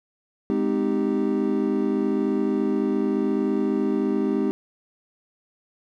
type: chord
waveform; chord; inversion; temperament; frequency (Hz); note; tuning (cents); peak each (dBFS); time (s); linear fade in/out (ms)
triangle; Ab major seventh; none; equal with one note detuned; 207.7 / 256.8 / 311.1 / 392; Ab3 / C4 / Eb4 / G4; 0 / -32 / 0 / 0; -24; 0.5-4.51; 0
effects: none